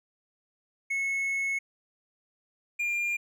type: tone pair in turn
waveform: triangle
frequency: 2191 / 2401 Hz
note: C#7 / D7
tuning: -21 / +38 cents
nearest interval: major second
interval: 159 cents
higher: second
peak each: -25 dBFS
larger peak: neither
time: 0.9-1.59 / 2.79-3.17 s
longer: first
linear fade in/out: 10 ms
effects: none